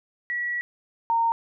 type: tone pair in turn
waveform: sine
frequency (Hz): 1933 / 920.5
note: B6 / A#5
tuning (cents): -38 / -22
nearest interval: octave + minor second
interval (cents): 1284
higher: first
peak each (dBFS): -25 / -19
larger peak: second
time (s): 0.3-0.61 / 1.1-1.32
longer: first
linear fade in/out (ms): 0
effects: none